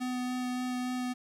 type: tone with vibrato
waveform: square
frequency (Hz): 250.6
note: B3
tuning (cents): +25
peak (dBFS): -32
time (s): 0-1.14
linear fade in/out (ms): 20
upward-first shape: sine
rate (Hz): 3.5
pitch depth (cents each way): 9
effects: low-pass 11000 Hz 12 dB/octave + 10-bit